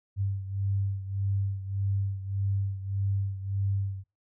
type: beating tone pair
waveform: sine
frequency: 98 / 99.7 Hz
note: G2 / G2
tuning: 0 / +30 cents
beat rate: 1.7 Hz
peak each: -28 / -33 dBFS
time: 0.16-4.04 s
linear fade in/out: 50 ms
effects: noise-tail reverb RT60 0.2 s tail -21 dB re dry